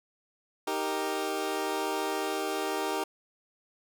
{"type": "chord", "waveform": "20% pulse", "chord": "Eb major", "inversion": "none", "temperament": "equal", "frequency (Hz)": [311.1, 392, 466.2], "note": ["Eb4", "G4", "Bb4"], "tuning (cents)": [0, 0, 0], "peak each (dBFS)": [-30, -27, -31], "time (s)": [0.67, 3.04], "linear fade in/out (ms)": 5, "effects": []}